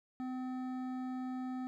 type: tone with hard clipping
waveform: sine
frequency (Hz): 255.9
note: C4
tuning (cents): -38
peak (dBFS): -39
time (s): 0.2-1.67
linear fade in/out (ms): 0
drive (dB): 11
effects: none